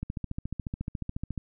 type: click train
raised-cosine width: 5 ms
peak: -20 dBFS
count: 20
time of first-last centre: 0.03-1.378 s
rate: 14.1 Hz
effects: none